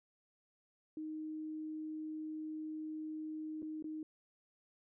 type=tone with dropouts; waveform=sine; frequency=311.1 Hz; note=D#4; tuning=in tune; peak=-40 dBFS; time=0.97-4.03 s; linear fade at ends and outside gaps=2 ms; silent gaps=3.621-3.627 / 3.825-3.842 s; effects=none